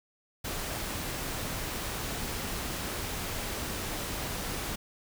pink noise, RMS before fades -35 dBFS, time 0.44-4.76 s, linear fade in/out 10 ms, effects none

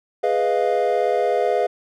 triangle chord, F half-diminished seventh, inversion first, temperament equal, 415.3 / 493.9 / 622.3 / 698.5 Hz, Ab4 / Cb5 / Eb5 / F5, 0 / 0 / 0 / 0 cents, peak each -21 / -20 / -22 / -20 dBFS, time 0.23-1.67 s, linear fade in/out 10 ms, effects none

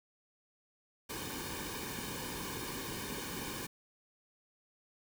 pink noise with comb filter, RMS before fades -41 dBFS, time 1.09-3.67 s, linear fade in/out 10 ms, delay 1.5 ms, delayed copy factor -0.75, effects none

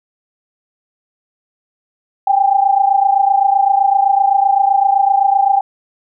sine tone pair together, 784 / 811.8 Hz, G5 / G#5, 0 / -40 cents, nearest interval minor second, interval 60 cents, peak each -11 / -14 dBFS, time 2.27-5.61 s, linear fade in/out 5 ms, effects none

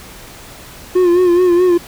triangle tone with vibrato, 355.9 Hz, F4, 33 cents sharp, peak -6 dBFS, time 0.95-1.78 s, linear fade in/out 10 ms, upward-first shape sine, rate 4.7 Hz, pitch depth 57 cents each way, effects pink hiss -36 dBFS RMS until 1.87 s

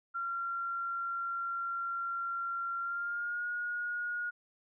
sine tone with pitch glide, 1375 to 1440.9 Hz, F6 to F#6, -27 to -46 cents, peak -33 dBFS, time 0.14-4.31 s, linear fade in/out 20 ms, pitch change +81 cents, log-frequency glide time 2.8-3.46 s, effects none

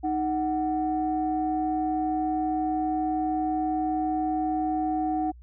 sine tone pair together, 311.1 / 743.6 Hz, D#4 / F#5, 0 / +8 cents, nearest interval octave + minor third, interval 1508 cents, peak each -26 dBFS, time 0.03-5.32 s, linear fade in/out 20 ms, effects tanh soft clip ceiling -16 dBFS + added 60 Hz sine -45 dBFS peak until 5.42 s

